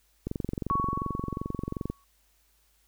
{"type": "click train", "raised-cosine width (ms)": 3, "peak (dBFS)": -18, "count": 38, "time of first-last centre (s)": [0.27, 1.9], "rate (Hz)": 22.7}
{"type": "tone with exponential decay", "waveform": "sine", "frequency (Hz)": 1115, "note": "C#6", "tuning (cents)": 10, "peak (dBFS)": -23, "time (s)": [0.7, 2.04], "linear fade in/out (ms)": 0, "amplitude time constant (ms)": 290}
{"effects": ["added 52 Hz sine -68 dBFS peak until 2.87 s", "white hiss -68 dBFS RMS until 2.87 s"]}